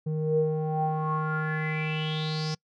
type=tone with low-pass filter sweep; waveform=square; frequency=155.56 Hz; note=D#3; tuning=in tune; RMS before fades=-28 dBFS; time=0.06-2.55 s; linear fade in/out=10 ms; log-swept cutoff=330 to 5400 Hz; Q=8; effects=noise-tail reverb RT60 0.1 s tail -26 dB re dry

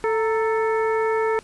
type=harmonic tone with a mistuned harmonic; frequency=440.7 Hz; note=A4; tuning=3 cents sharp; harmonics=1 / 2 / 3 / 4 / 5; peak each=-20 / -26 / -30 / -32 / -34 dBFS; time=0.04-1.39 s; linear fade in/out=0 ms; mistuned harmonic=2; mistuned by=+75 cents; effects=pink hiss -49 dBFS RMS until 1.43 s + resampled to 24000 Hz

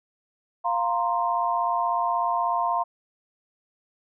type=chord; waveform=sine; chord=F suspended fourth; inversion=none; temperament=just; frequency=698.5 / 931.3 / 1047.7 Hz; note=F5 / Bb5 / C6; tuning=0 / -2 / +2 cents; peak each=-26 dBFS; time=0.64-2.84 s; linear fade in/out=20 ms; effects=none

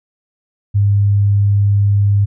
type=tone; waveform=sine; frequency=101.2 Hz; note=G#2; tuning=44 cents flat; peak=-9 dBFS; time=0.74-2.26 s; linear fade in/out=20 ms; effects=none

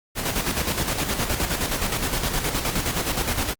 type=noise with tremolo; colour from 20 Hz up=pink; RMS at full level=-23 dBFS; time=0.15-3.55 s; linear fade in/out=50 ms; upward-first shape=square; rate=9.6 Hz; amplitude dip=50%; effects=Opus 48 kbps

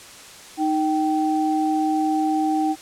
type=tone pair together; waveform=sine; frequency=311.1 / 775.4 Hz; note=D#4 / G5; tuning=0 / -19 cents; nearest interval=octave + major third; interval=1581 cents; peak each=-20 / -22 dBFS; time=0.57-2.76 s; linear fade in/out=50 ms; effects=white hiss -42 dBFS RMS until 2.81 s + low-pass 9000 Hz 12 dB/octave

